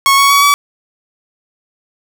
sawtooth tone with pitch steps, 1100 / 1114.1 / 1128.3 / 1142.7 Hz, C#6 / C#6 / C#6 / D6, -14 / +8 / +30 / -48 cents, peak -3 dBFS, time 0.06-0.54 s, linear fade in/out 0 ms, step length 120 ms, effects none

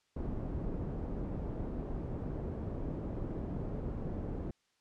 pink low-pass noise, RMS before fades -38 dBFS, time 0.16-4.51 s, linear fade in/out 5 ms, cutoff 450 Hz, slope 12 dB/octave, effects white hiss -75 dBFS RMS until 4.8 s + low-pass 6000 Hz 12 dB/octave

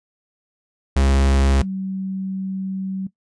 45% pulse / sine tone pair in turn, 67.9 / 190.89 Hz, C#2 / G3, -35 / -46 cents, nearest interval octave + tritone, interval 1789 cents, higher second, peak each -14 / -23 dBFS, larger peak first, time 0.96-1.62 / 1.62-3.07 s, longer second, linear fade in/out 5 ms, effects noise-tail reverb RT60 0.1 s tail -17 dB re dry + resampled to 22050 Hz

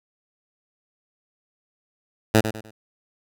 10% pulse tone with echo, 109.5 Hz, A2, 8 cents flat, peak -5 dBFS, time 2.34-2.41 s, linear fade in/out 10 ms, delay 100 ms, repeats 3, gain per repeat -10 dB, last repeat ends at 2.71 s, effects none

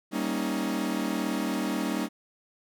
40% pulse chord, Eb dominant seventh, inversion first, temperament equal with one note detuned, 196 / 233.1 / 277.2 / 315.3 Hz, G3 / Bb3 / Db4 / Eb4, 0 / 0 / 0 / +23 cents, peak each -32 dBFS, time 0.11-2.09 s, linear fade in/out 50 ms, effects none

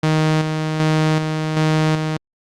sawtooth tone with tremolo, 156.2 Hz, D#3, 7 cents sharp, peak -10 dBFS, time 0.03-2.17 s, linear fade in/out 5 ms, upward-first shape square, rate 1.3 Hz, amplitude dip 45%, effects low-pass 6000 Hz 12 dB/octave + Opus 48 kbps

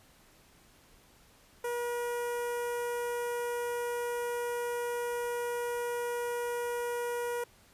sawtooth tone with notch filter, 480 Hz, B4, 49 cents flat, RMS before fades -34 dBFS, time 1.64-7.44 s, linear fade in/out 5 ms, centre 4100 Hz, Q 0.68, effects pink hiss -61 dBFS RMS until 7.73 s + resampled to 32000 Hz

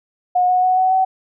sine tone with pitch steps, 724 / 732 / 740.1 / 748.2 / 756.5 Hz, F#5 / F#5 / F#5 / F#5 / F#5, -38 / -19 / 0 / +19 / +38 cents, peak -12 dBFS, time 0.35-1.05 s, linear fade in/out 10 ms, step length 140 ms, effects none

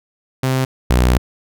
sawtooth tone pair in turn, 130.81 / 61.73 Hz, C3 / B1, 0 / 0 cents, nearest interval octave + minor second, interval 1300 cents, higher first, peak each -11 / -7 dBFS, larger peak second, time 0.43-0.65 / 0.9-1.18 s, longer second, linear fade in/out 5 ms, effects none

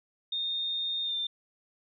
sine tone with pitch glide, 3663 to 3586 Hz, A#7 to A7, -31 to +32 cents, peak -29 dBFS, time 0.32-1.27 s, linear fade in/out 5 ms, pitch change -37 cents, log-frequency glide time 1.04-1.15 s, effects none

